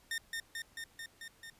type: tone with echo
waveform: sawtooth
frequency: 1824 Hz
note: A#6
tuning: 38 cents flat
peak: -31 dBFS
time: 0.11-0.18 s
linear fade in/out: 2 ms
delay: 220 ms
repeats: 6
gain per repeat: -2 dB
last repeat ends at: 1.5 s
effects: pink hiss -65 dBFS RMS until 1.59 s + resampled to 32000 Hz